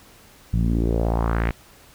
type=tone with low-pass filter sweep; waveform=sawtooth; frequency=56.8 Hz; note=A#1; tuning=44 cents flat; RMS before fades=-21 dBFS; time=0.53-1.51 s; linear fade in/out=5 ms; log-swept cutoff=150 to 2300 Hz; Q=2.6; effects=pink hiss -50 dBFS RMS until 1.94 s